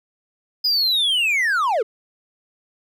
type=linear sweep; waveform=triangle; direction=down; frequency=5020 to 392 Hz; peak=-15 dBFS; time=0.64-1.83 s; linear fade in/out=10 ms; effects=none